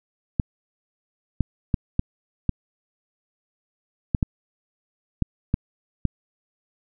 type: clicks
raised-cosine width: 5 ms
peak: -7 dBFS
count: 10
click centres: 0.398 / 1.407 / 1.742 / 1.994 / 2.493 / 4.148 / 4.228 / 5.223 / 5.541 / 6.053 s
effects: none